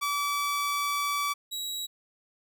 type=tone pair in turn; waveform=sawtooth; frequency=1151 / 3871 Hz; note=D6 / B7; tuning=-35 / -35 cents; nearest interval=octave + major sixth; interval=2100 cents; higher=second; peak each=-23 / -29 dBFS; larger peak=first; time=0.01-1.34 / 1.51-1.87 s; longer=first; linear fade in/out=20 ms; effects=none